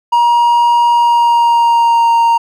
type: tone with pitch glide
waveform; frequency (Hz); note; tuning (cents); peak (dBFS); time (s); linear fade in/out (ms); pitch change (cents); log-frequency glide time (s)
triangle; 949 to 928.9; A#5 to A#5; +31 to -6; -5; 0.12-2.38; 10; -37; 0.92-2.1
effects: none